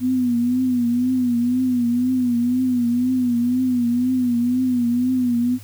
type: tone with vibrato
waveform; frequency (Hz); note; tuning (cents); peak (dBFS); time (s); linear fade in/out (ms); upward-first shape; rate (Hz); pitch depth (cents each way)
sine; 246.9; B3; 0; -16; 0-5.59; 50; triangle; 2; 86
effects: added 103 Hz sine -38 dBFS peak until 5.63 s + white hiss -47 dBFS RMS until 5.63 s